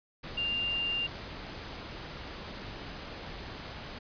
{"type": "tone in noise", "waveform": "sine", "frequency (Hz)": 2794, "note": "F7", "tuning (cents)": 0, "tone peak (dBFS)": -29, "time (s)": [0.37, 1.07], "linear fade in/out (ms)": 10, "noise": "pink", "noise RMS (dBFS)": -42, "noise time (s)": [0.23, 3.99], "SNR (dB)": 10, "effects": ["resampled to 11025 Hz"]}